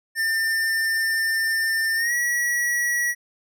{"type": "tone with pitch glide", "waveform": "square", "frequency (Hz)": [1797, 1926], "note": ["A6", "B6"], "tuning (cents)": [36, -44], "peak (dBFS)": -21, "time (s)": [0.15, 3.15], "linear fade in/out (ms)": 50, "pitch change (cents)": 120, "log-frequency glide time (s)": [1.96, 2.13], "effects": []}